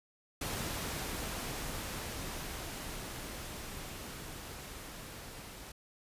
pink noise with level ramp, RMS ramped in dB -37 to -48 dBFS, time 0.41-5.72 s, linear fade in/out 5 ms, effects resampled to 32000 Hz

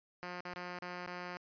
5% pulse tone with dropouts, 178.3 Hz, F3, 36 cents sharp, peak -30 dBFS, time 0.23-1.37 s, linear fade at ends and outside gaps 0 ms, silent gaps 0.406-0.452 / 0.538-0.561 / 0.788-0.822 / 1.064-1.074 s, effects resampled to 11025 Hz

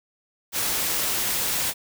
white noise, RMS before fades -25 dBFS, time 0.52-1.74 s, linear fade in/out 50 ms, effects none

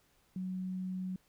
sine tone, 185.5 Hz, F#3, 5 cents sharp, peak -35 dBFS, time 0.36-1.16 s, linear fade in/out 2 ms, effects pink hiss -70 dBFS RMS until 1.28 s

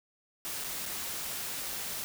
white noise with dropouts, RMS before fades -37 dBFS, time 0.45-2.04 s, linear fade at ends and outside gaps 0 ms, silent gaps 0.64-0.644 / 0.856-0.861 s, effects none

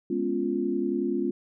sine chord, C# dominant seventh, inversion second, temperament equal, 207.7 / 246.9 / 277.2 / 349.2 Hz, G#3 / B3 / C#4 / E#4, 0 / 0 / 0 / 0 cents, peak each -32 / -31 / -30 / -28 dBFS, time 0.1-1.31 s, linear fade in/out 5 ms, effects none

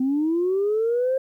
sine linear sweep, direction up, 253.4 to 534 Hz, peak -18 dBFS, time 0-1.18 s, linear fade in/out 5 ms, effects tanh soft clip ceiling -15 dBFS + 10-bit

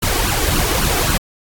pink noise with flanger, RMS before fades -17 dBFS, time 0.02-1.18 s, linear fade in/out 10 ms, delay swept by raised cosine 0.69 to 2.69 ms, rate 3.7 Hz, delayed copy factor +0.7, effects AAC 64 kbps

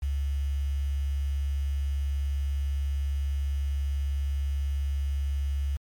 sine tone with quantisation, 69.7 Hz, C#2, 10 cents sharp, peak -25 dBFS, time 0.02-5.77 s, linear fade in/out 10 ms, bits 8, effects MP3 96 kbps

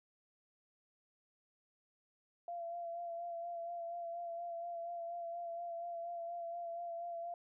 sine tone with vibrato, 684 Hz, F5, 36 cents flat, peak -40 dBFS, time 2.48-7.34 s, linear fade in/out 2 ms, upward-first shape sine, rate 4.2 Hz, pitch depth 26 cents each way, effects none

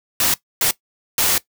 white noise bursts at uneven times, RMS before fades -17 dBFS, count 3, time 0.2-0.34 / 0.61-0.71 / 1.18-1.38 s, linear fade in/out 2 ms, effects noise-tail reverb RT60 0.1 s tail -18 dB re dry

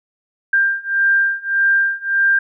sine beating tone pair, 1589 / 1590.7 Hz, G6 / G6, +23 / +25 cents, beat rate 1.7 Hz, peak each -17 / -16 dBFS, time 0.53-2.39 s, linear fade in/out 5 ms, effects none

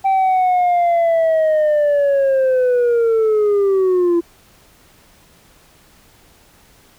sine linear sweep, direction down, 779 to 337.1 Hz, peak -9 dBFS, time 0.04-4.21 s, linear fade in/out 20 ms, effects tanh soft clip ceiling -11 dBFS + pink hiss -50 dBFS RMS until 6.98 s

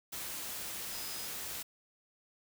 sine tone in noise, 5020 Hz, D#8, 15 cents sharp, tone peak -47 dBFS, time 0.92-1.27 s, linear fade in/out 10 ms, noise white, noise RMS -41 dBFS, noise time 0.12-1.63 s, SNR -9 dB, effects none

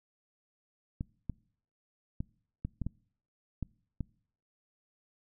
clicks, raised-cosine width 5 ms, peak -22 dBFS, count 8, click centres 1.009 / 1.297 / 2.205 / 2.65 / 2.817 / 2.866 / 3.627 / 4.007 s, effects noise-tail reverb RT60 0.6 s tail -25 dB re dry

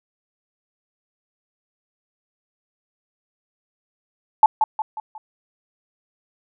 sine tone with echo, 869 Hz, A5, 22 cents flat, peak -6 dBFS, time 4.43-4.46 s, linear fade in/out 2 ms, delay 180 ms, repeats 4, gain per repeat -7 dB, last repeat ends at 5.18 s, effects none

